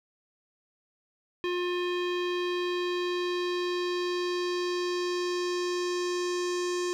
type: tone with low-pass filter sweep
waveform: square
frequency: 355.8 Hz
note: F4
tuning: 32 cents sharp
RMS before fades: -30 dBFS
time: 1.44-6.93 s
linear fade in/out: 0 ms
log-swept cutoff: 3100 to 6600 Hz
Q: 2.2
effects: 10-bit